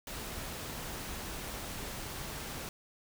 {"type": "noise", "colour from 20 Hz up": "pink", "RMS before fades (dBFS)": -41, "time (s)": [0.07, 2.69], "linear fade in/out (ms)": 2, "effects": []}